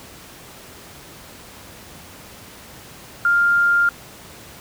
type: tone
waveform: sine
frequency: 1400 Hz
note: F6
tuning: 4 cents sharp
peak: -13 dBFS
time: 3.25-3.89 s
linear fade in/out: 2 ms
effects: pink hiss -41 dBFS RMS until 4.6 s + high-pass 60 Hz 12 dB/octave